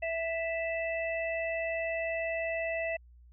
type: harmonic tone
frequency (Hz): 659.3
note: E5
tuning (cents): 0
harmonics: 1 / 3 / 4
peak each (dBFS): -32 / -37 / -38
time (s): 0.02-2.97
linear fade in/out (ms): 10
effects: added 60 Hz sine -53 dBFS peak until 3.32 s